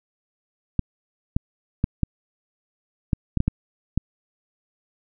clicks, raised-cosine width 5 ms, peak -7 dBFS, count 9, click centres 0.793 / 1.365 / 1.841 / 2.033 / 3.132 / 3.373 / 3.404 / 3.48 / 3.976 s, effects none

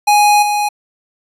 square tone with level steps, 830.6 Hz, G#5, in tune, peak -8 / -14 dBFS, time 0.07-0.69 s, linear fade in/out 10 ms, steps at 0.42 s, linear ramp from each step 10 ms, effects resampled to 32000 Hz

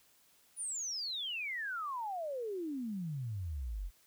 sine exponential sweep, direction down, 10020 to 41.2 Hz, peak -36 dBFS, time 0.56-3.91 s, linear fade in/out 50 ms, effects white hiss -67 dBFS RMS until 4.06 s

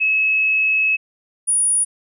sine tone pair in turn, 2580 / 9682 Hz, E7 / D#9, -38 / -48 cents, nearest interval octave + major seventh, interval 2290 cents, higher second, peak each -14 dBFS, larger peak neither, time 0-0.97 / 1.47-1.85 s, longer first, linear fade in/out 20 ms, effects none

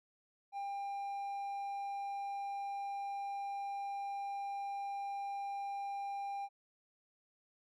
triangle tone, 798 Hz, G5, 31 cents sharp, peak -36 dBFS, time 0.52-6.49 s, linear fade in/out 50 ms, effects none

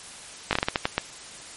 slowing click train, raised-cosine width 0.3 ms, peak -5 dBFS, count 9, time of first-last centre 0.51-0.98 s, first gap 19 ms, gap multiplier 1.31, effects white hiss -42 dBFS RMS until 1.56 s + MP3 48 kbps

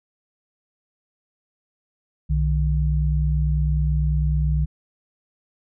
sine tone pair together, 62.7 / 151.82 Hz, B1 / D#3, +27 / -42 cents, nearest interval octave + minor third, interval 1531 cents, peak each -19 / -22 dBFS, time 2.29-4.66 s, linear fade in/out 20 ms, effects none

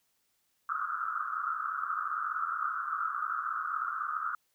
pink band-pass noise, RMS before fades -34 dBFS, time 0.69-4.35 s, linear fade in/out 2 ms, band 1200 to 1400 Hz, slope 96 dB/octave, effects white hiss -75 dBFS RMS until 4.54 s

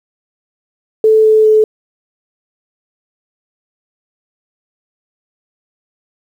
sine tone with pitch steps, 437.3 / 434.8 / 432.3 Hz, A4 / A4 / A4, -11 / -21 / -31 cents, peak -5 dBFS, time 1.04-1.64 s, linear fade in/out 2 ms, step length 200 ms, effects 7-bit

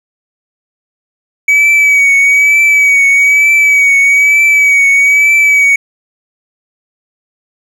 triangle tone with vibrato, 2273 Hz, C#7, 43 cents sharp, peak -3 dBFS, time 1.48-5.76 s, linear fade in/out 5 ms, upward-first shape triangle, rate 1.1 Hz, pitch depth 43 cents each way, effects none

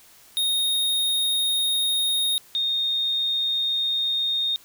square / sine tone pair in turn, 3714 / 3686 Hz, A#7 / A#7, -7 / -20 cents, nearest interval unison, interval 13 cents, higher first, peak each -21 dBFS, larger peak neither, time 0.37-2.38 / 2.55-4.56 s, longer neither, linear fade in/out 0 ms, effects white hiss -52 dBFS RMS until 4.64 s

